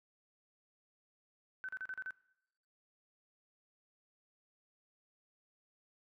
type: tone bursts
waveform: sine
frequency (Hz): 1523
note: F#6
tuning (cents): +50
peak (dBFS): -39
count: 6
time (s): 1.64-2.107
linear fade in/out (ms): 0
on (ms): 47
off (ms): 37
effects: noise-tail reverb RT60 0.8 s tail -21 dB re dry